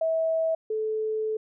sine tone pair in turn, 648 / 435.1 Hz, E5 / A4, -30 / -19 cents, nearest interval perfect fifth, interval 689 cents, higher first, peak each -22 / -25 dBFS, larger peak first, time 0.01-0.55 / 0.7-1.37 s, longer second, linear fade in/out 5 ms, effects none

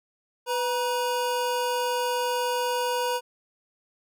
square tone pair together, 497.3 / 954 Hz, B4 / A#5, +12 / +40 cents, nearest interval major seventh, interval 1128 cents, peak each -28 / -28 dBFS, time 0.46-3.21 s, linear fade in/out 50 ms, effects none

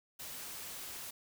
white noise, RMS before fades -45 dBFS, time 0.19-1.11 s, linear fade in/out 10 ms, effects none

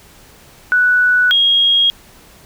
sine tone pair in turn, 1480 / 3270 Hz, F#6 / G#7, 0 / -28 cents, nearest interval octave + major second, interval 1372 cents, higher second, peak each -9 dBFS, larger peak neither, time 0.72-1.31 / 1.31-1.9 s, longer neither, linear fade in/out 0 ms, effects pink hiss -44 dBFS RMS until 2.45 s

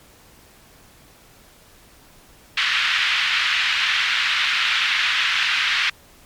white band-pass noise, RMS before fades -20 dBFS, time 2.57-5.9 s, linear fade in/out 5 ms, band 1400 to 3400 Hz, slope 24 dB/octave, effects pink hiss -50 dBFS RMS until 6.25 s + MP3 96 kbps

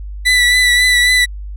30% pulse tone with vibrato, 1975.5 Hz, B6, in tune, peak -6 dBFS, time 0.25-1.26 s, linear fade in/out 20 ms, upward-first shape triangle, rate 3.7 Hz, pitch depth 29 cents each way, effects added 50 Hz sine -24 dBFS peak until 1.56 s + low-pass 11000 Hz 12 dB/octave

